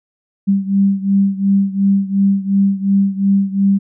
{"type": "beating tone pair", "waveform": "sine", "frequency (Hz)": [196, 198.8], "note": ["G3", "G3"], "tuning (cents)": [0, 25], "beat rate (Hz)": 2.8, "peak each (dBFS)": [-13, -16], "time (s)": [0.47, 3.79], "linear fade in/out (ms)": 20, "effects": []}